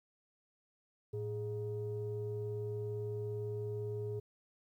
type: tone pair together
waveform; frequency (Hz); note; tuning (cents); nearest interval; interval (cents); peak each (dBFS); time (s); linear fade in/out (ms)
sine; 110.29 / 416.4; A2 / G#4; +5 / +5; octave + major seventh; 2300; -38 / -38; 1.13-4.2; 10
effects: tanh soft clip ceiling -31 dBFS + 12-bit